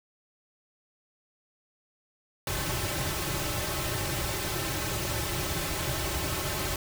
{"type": "noise with comb filter", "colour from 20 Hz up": "pink", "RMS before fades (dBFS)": -31, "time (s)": [2.47, 6.76], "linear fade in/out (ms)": 2, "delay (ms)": 4.2, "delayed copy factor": -0.9, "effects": []}